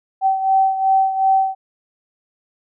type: beating tone pair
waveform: sine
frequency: 769 / 771.7 Hz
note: G5 / G5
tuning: -33 / -27 cents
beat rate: 2.7 Hz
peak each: -14 / -20 dBFS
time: 0.21-1.55 s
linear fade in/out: 50 ms
effects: none